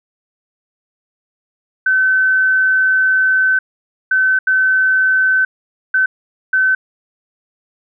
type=tone bursts at uneven times; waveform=sine; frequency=1526 Hz; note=G6; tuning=47 cents flat; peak=-10 dBFS; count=5; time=1.86-3.59 / 4.11-4.39 / 4.47-5.45 / 5.94-6.06 / 6.53-6.75 s; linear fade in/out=5 ms; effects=none

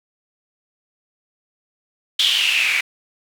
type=noise with band-pass filter sweep; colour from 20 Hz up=white; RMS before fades=-18 dBFS; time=2.19-2.81 s; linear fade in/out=5 ms; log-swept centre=3400 to 2200 Hz; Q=7.9; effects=none

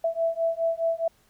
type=beating tone pair; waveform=sine; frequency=659.3 / 664.1 Hz; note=E5 / E5; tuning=0 / +13 cents; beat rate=4.8 Hz; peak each=-26 dBFS; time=0.04-1.08 s; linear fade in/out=5 ms; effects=pink hiss -63 dBFS RMS until 1.29 s

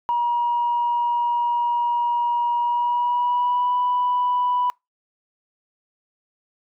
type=tone with pitch glide; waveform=sine; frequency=955 to 987 Hz; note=A#5 to B5; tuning=+42 to -1 cents; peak=-17 dBFS; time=0.09-4.7 s; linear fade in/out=0 ms; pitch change=+57 cents; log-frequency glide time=2.59-3.76 s; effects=noise-tail reverb RT60 0.2 s tail -26 dB re dry + tanh soft clip ceiling -14 dBFS

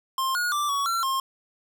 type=tone with pitch steps; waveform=square; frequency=1057 / 1443 / 1175 / 1124 / 1358 / 1067 Hz; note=C6 / F#6 / D6 / C#6 / F6 / C6; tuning=+17 / -44 / +1 / +24 / -49 / +34 cents; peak=-24 dBFS; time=0.18-1.2 s; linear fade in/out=2 ms; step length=170 ms; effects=none

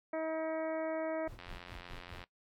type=harmonic tone; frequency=319 Hz; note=D#4; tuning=43 cents sharp; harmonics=1 / 2 / 3 / 4 / 5 / 6 / 7; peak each=-39 / -35 / -45 / -48 / -51 / -51 / -51 dBFS; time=0.13-1.28 s; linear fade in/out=5 ms
type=noise with tremolo; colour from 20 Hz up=brown; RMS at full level=-46 dBFS; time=1.27-2.23 s; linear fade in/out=5 ms; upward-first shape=sine; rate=4.8 Hz; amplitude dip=100%
type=click train; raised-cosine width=0.3 ms; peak=-31 dBFS; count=76; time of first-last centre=1.39-2.239 s; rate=88.3 Hz
effects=noise-tail reverb RT60 0.1 s tail -19 dB re dry + MP3 96 kbps

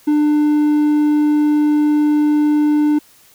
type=tone; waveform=triangle; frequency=298.5 Hz; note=D4; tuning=28 cents sharp; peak=-9 dBFS; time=0.07-2.99 s; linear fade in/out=10 ms; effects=white hiss -49 dBFS RMS until 3.34 s

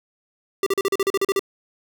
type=tone bursts; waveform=square; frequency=392 Hz; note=G4; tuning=in tune; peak=-18 dBFS; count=11; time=0.63-1.394 s; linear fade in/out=2 ms; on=34 ms; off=39 ms; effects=none

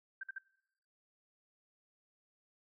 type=tone bursts; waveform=sine; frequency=1568 Hz; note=G6; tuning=in tune; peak=-39 dBFS; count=3; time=0.21-0.384 s; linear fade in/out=5 ms; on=24 ms; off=51 ms; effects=noise-tail reverb RT60 0.9 s tail -24 dB re dry

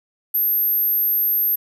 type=tone; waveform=sine; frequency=12850 Hz; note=G9; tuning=42 cents sharp; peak=-16 dBFS; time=0.34-1.56 s; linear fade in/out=10 ms; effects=none

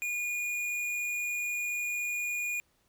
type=tone with hard clipping; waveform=sine; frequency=2439 Hz; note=D#7; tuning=35 cents flat; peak=-32 dBFS; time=0.02-2.6 s; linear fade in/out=0 ms; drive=12 dB; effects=pink hiss -71 dBFS RMS until 2.88 s

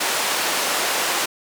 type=band-pass noise; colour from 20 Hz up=pink; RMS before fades=-22 dBFS; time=0-1.26 s; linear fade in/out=10 ms; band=550 to 12000 Hz; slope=12 dB/octave; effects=none

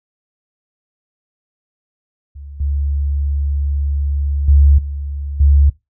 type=tone with level steps; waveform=sine; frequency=71 Hz; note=C#2; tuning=42 cents sharp; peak=-30 / -15 / -6 / -21 / -7 dBFS; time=2.35-5.7 s; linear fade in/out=10 ms; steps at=2.6 / 4.48 / 4.78 / 5.4 s; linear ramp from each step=5 ms; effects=noise-tail reverb RT60 0.2 s tail -20 dB re dry

